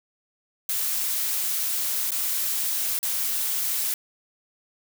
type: noise with dropouts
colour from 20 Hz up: blue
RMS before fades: -26 dBFS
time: 0.69-3.94 s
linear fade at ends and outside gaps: 2 ms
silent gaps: 2.107-2.117 / 2.99-3.029 s
effects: none